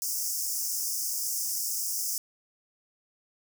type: high-pass noise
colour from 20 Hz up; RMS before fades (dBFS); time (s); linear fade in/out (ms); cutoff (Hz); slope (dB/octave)
pink; -31; 0.02-2.18; 0; 5100; 96
effects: none